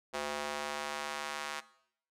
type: tone with high-pass filter sweep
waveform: square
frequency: 73.42 Hz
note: D2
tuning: in tune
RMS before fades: -38 dBFS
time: 0.13-1.61 s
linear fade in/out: 20 ms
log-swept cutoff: 550 to 1100 Hz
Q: 1
effects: noise-tail reverb RT60 0.7 s tail -18 dB re dry + low-pass 9000 Hz 12 dB/octave